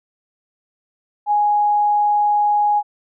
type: tone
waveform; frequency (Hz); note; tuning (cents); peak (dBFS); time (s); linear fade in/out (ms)
sine; 830.6; G#5; 0; -13; 1.26-2.83; 50
effects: none